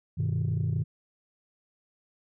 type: chord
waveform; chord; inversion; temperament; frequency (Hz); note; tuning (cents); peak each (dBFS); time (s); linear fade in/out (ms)
sine; G augmented; none; equal with one note detuned; 98.4 / 123.47 / 155.56; G2 / B2 / D#3; +7 / 0 / 0; -28; 0.17-0.84; 20
effects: tanh soft clip ceiling -21 dBFS